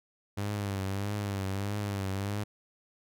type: tone with vibrato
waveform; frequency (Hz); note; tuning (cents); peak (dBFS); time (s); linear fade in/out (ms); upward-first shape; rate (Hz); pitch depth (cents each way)
sawtooth; 99.8; G2; +32; -27; 0.37-2.44; 10; triangle; 1.6; 79
effects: none